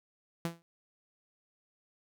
sawtooth tone with exponential decay, 168.3 Hz, E3, 36 cents sharp, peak -25 dBFS, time 0.45-0.62 s, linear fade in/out 0 ms, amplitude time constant 35 ms, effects none

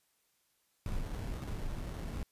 brown noise with sample-and-hold, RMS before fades -38 dBFS, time 0.86-2.23 s, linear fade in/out 2 ms, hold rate 2450 Hz, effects white hiss -75 dBFS RMS until 2.31 s + resampled to 32000 Hz

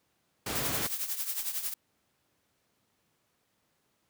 pink noise, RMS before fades -33 dBFS, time 0.46-0.87 s, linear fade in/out 5 ms
blue noise with tremolo, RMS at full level -31 dBFS, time 0.55-1.74 s, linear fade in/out 5 ms, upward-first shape triangle, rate 11 Hz, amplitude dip 75%
effects pink hiss -74 dBFS RMS until 4.09 s + high-pass 100 Hz 12 dB/octave

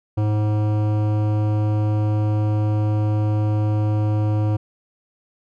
sine tone with hard clipping, 106 Hz, G#2, 36 cents sharp, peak -19 dBFS, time 0.17-4.57 s, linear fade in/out 10 ms, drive 15 dB, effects none

